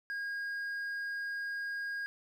sine tone with hard clipping, 1630 Hz, G#6, 33 cents flat, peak -36 dBFS, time 0.1-2.06 s, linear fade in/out 0 ms, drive 3 dB, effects none

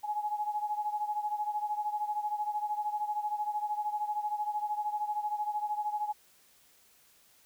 sine beating tone pair, 837 / 850 Hz, G#5 / G#5, +13 / +40 cents, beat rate 13 Hz, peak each -32 / -36 dBFS, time 0.03-6.13 s, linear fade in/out 20 ms, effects white hiss -63 dBFS RMS until 7.45 s

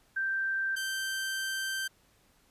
sine / sawtooth tone pair in turn, 1568 / 1561 Hz, G6 / G6, 0 / -8 cents, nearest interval unison, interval 8 cents, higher first, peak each -28 dBFS, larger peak neither, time 0.16-0.76 / 0.76-1.88 s, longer second, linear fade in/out 10 ms, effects pink hiss -66 dBFS RMS until 2.5 s + resampled to 32000 Hz

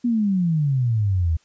sine exponential sweep, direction down, 246.9 to 77.78 Hz, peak -17 dBFS, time 0.04-1.37 s, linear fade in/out 10 ms, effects white hiss -61 dBFS RMS until 1.44 s + resampled to 16000 Hz

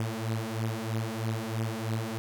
sawtooth beating tone pair, 110.3 / 113.4 Hz, A2 / A#2, +5 / -47 cents, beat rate 3.1 Hz, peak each -29 dBFS, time 0-2.18 s, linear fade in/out 0 ms, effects none

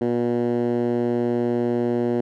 10% pulse tone with band-pass filter, 120 Hz, B2, 49 cents flat, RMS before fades -22 dBFS, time 0.01-2.21 s, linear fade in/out 5 ms, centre 310 Hz, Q 1.5, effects none

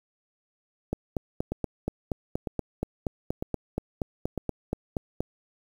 two click trains, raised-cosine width 2 ms, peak -14 / -16 dBFS, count 19 / 4, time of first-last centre 0.93-5.206 / 1.52-4.377 s, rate 4.21 / 1.05 Hz, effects 8-bit

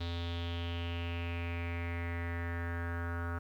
square tone with low-pass filter sweep, 85.4 Hz, F2, 38 cents flat, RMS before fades -37 dBFS, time 0-3.39 s, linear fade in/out 10 ms, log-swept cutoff 3800 to 1400 Hz, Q 5.3, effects 11-bit

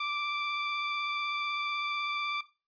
20% pulse tone with vibrato, 1173 Hz, D6, 2 cents flat, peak -26 dBFS, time 0-2.41 s, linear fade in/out 5 ms, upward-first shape triangle, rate 16 Hz, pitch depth 15 cents each way, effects noise-tail reverb RT60 0.3 s tail -17 dB re dry + resampled to 11025 Hz

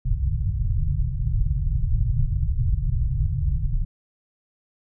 pink low-pass noise, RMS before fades -22 dBFS, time 0.05-3.85 s, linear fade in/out 5 ms, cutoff 150 Hz, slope 96 dB/octave, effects none

